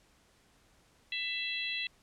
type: harmonic tone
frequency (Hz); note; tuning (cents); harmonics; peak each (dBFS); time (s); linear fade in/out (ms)
666; E5; +18; 3 / 4 / 5 / 6; -41 / -36 / -39 / -40; 1.12-1.87; 2
effects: pink hiss -66 dBFS RMS until 2.02 s + low-pass 10000 Hz 12 dB/octave